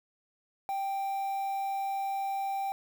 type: tone with quantisation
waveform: triangle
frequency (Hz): 784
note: G5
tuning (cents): 0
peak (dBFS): -28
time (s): 0.69-2.72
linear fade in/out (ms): 0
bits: 8
effects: none